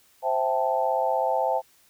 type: chord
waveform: sine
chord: A minor seventh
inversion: first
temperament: equal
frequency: 523.3 / 659.3 / 784 / 880 Hz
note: C5 / E5 / G5 / A5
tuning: 0 / 0 / 0 / 0 cents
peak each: -27 dBFS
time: 0.22-1.62 s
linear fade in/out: 50 ms
effects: white hiss -60 dBFS RMS until 1.89 s